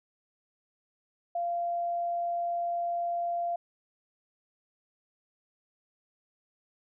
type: tone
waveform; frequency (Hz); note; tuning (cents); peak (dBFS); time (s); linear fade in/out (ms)
sine; 691; F5; -19; -28; 1.35-3.56; 5
effects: none